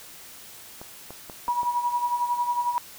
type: clicks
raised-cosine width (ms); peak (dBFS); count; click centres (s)
1; -25; 5; 0.815 / 1.106 / 1.298 / 1.484 / 1.632
type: tone with tremolo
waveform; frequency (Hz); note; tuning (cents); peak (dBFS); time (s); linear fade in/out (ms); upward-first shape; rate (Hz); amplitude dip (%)
sine; 966; B5; -39; -20; 1.48-2.78; 0; sine; 11; 65
effects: white hiss -45 dBFS RMS until 2.98 s